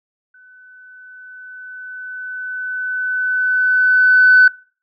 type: tone with exponential growth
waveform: sine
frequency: 1505 Hz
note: F#6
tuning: 29 cents sharp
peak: -4 dBFS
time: 0.34-4.48 s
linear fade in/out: 5 ms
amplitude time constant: 900 ms
effects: noise-tail reverb RT60 0.4 s tail -23 dB re dry + tanh soft clip ceiling -1 dBFS